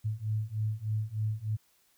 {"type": "beating tone pair", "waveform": "sine", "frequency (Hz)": [106.4, 109.7], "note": ["G#2", "A2"], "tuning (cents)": [42, -5], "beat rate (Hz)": 3.3, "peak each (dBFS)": [-33, -32], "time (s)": [0.04, 1.57], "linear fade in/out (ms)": 20, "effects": ["white hiss -68 dBFS RMS until 1.97 s"]}